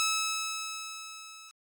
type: tone with level ramp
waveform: 10% pulse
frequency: 1299 Hz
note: E6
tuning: 26 cents flat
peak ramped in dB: -17 to -40 dBFS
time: 0-1.51 s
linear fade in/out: 0 ms
effects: AAC 64 kbps